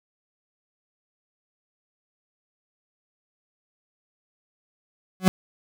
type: tone with exponential growth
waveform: 40% pulse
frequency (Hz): 186.3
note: F#3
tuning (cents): +12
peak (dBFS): -10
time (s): 5.2-5.28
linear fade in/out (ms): 0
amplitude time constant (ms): 17
effects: none